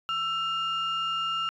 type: tone pair together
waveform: sine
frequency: 1331.3 / 2821 Hz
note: E6 / F7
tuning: +17 / +17 cents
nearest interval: octave + minor second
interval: 1300 cents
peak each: -27 / -29 dBFS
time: 0.09-1.49 s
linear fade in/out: 0 ms
effects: tanh soft clip ceiling -22 dBFS